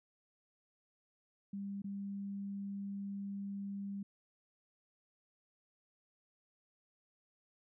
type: tone with dropouts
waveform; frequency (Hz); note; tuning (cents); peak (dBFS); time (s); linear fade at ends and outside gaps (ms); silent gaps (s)
sine; 199; G3; +26; -39; 1.53-4.03; 5; 1.82-1.842
effects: none